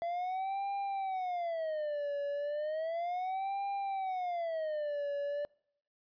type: tone with vibrato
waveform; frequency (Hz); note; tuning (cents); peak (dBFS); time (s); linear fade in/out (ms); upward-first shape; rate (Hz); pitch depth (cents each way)
triangle; 674; E5; +38; -31; 0.02-5.45; 0; sine; 0.34; 290
effects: noise-tail reverb RT60 0.7 s tail -26 dB re dry + resampled to 11025 Hz